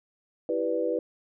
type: chord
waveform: sine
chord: E minor seventh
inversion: none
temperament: equal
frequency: 329.6 / 392 / 493.9 / 587.3 Hz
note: E4 / G4 / B4 / D5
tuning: 0 / 0 / 0 / 0 cents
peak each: -31 / -33 / -27 / -33 dBFS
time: 0.49-0.99 s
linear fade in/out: 2 ms
effects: none